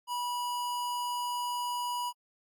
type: tone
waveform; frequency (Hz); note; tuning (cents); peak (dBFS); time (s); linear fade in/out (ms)
square; 975; B5; -23; -32; 0.07-2.13; 50
effects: AAC 64 kbps